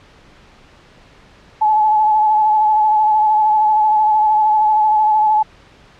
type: tone with vibrato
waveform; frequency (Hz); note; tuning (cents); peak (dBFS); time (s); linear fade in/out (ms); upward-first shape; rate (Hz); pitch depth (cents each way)
sine; 857; A5; -46; -10; 1.61-5.43; 10; sine; 13; 29
effects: pink hiss -46 dBFS RMS until 5.99 s + low-pass 4000 Hz 12 dB/octave